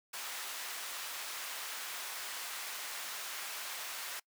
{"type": "high-pass noise", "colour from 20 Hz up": "pink", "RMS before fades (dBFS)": -42, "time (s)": [0.13, 4.2], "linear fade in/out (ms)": 10, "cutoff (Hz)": 1100, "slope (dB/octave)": 12, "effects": ["noise-tail reverb RT60 0.1 s tail -24 dB re dry"]}